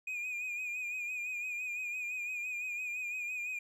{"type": "tone with vibrato", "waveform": "triangle", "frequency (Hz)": 2459, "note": "D#7", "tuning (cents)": -21, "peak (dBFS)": -34, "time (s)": [0.07, 3.59], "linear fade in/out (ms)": 5, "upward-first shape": "sine", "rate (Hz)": 5.9, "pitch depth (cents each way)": 49, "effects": []}